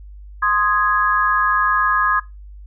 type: chord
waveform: sine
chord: Ab major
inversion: first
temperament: equal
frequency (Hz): 1046.5 / 1244.5 / 1661.2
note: C6 / Eb6 / Ab6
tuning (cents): 0 / 0 / 0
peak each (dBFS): -20 / -18 / -18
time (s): 0.42-2.2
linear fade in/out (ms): 10
effects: noise-tail reverb RT60 0.2 s tail -18 dB re dry + added 50 Hz sine -35 dBFS peak until 2.66 s